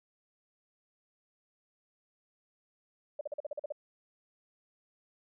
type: tone bursts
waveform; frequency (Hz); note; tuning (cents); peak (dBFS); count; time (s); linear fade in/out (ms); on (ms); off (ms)
sine; 587.3; D5; 0; -33; 9; 3.19-3.723; 5; 21; 43
effects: none